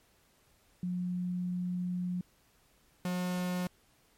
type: tone pair in turn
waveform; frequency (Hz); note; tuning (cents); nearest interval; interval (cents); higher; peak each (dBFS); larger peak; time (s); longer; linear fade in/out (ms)
sine / 45% pulse; 179.3 / 180.09; F3 / F#3; +46 / -47; unison; 7; second; -31 / -31; neither; 0.83-2.21 / 3.05-3.67; first; 2
effects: pink hiss -67 dBFS RMS until 4.17 s + MP3 64 kbps